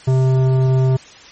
triangle tone with tanh clipping, 130.81 Hz, C3, in tune, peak -13 dBFS, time 0.07-0.97 s, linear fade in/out 10 ms, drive 17 dB, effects white hiss -41 dBFS RMS until 1.31 s + MP3 32 kbps

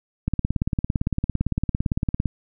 click train, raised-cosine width 5 ms, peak -9 dBFS, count 36, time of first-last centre 0.28-2.257 s, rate 17.7 Hz, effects none

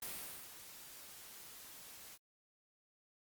white noise with ADSR envelope, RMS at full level -43 dBFS, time 0.02-2.18 s, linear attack 4 ms, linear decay 460 ms, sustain -11 dB, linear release 40 ms, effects Opus 32 kbps

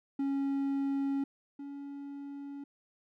triangle tone pair in turn, 276 / 281.5 Hz, C#4 / C#4, -7 / +27 cents, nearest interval unison, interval 34 cents, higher second, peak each -27 / -38 dBFS, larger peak first, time 0.19-1.24 / 1.59-2.64 s, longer neither, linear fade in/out 5 ms, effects none

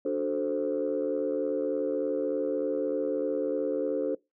sine chord, D dominant seventh, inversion none, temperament equal, 293.7 / 370 / 440 / 523.3 Hz, D4 / F#4 / A4 / C5, 0 / 0 / 0 / 0 cents, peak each -31 / -34 / -30 / -30 dBFS, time 0.05-4.15 s, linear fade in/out 5 ms, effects noise-tail reverb RT60 0.2 s tail -22 dB re dry + tanh soft clip ceiling -19 dBFS

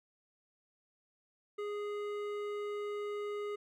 sine tone with hard clipping, 413.8 Hz, G#4, 6 cents flat, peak -38 dBFS, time 1.58-3.56 s, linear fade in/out 10 ms, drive 12 dB, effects none

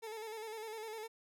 30% pulse tone with vibrato, 440 Hz, A4, in tune, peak -40 dBFS, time 0.02-1.08 s, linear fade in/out 20 ms, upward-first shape square, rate 9.9 Hz, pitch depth 46 cents each way, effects none

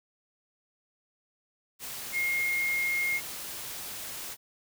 sine tone in noise, 2141 Hz, C7, 39 cents sharp, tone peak -26 dBFS, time 2.12-3.21 s, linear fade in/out 50 ms, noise white, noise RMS -39 dBFS, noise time 1.79-4.37 s, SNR +10 dB, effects none

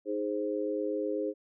sine chord, Ab major, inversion second, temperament equal, 311.1 / 415.3 / 523.3 Hz, Eb4 / Ab4 / C5, 0 / 0 / 0 cents, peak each -34 / -33 / -34 dBFS, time 0.05-1.34 s, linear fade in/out 50 ms, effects none

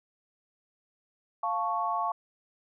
sine chord, F augmented, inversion none, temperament equal, 698.5 / 880 / 1108.7 Hz, F5 / A5 / C#6, 0 / 0 / 0 cents, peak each -32 / -32 / -30 dBFS, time 1.43-2.12 s, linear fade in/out 5 ms, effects none

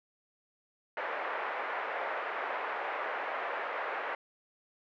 pink band-pass noise, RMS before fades -36 dBFS, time 0.97-4.15 s, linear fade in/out 2 ms, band 520 to 2100 Hz, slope 24 dB/octave, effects none

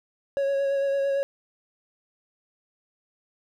triangle tone with vibrato, 553 Hz, C#5, 4 cents flat, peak -20 dBFS, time 0.37-1.23 s, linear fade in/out 0 ms, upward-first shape sine, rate 8.9 Hz, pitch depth 17 cents each way, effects none

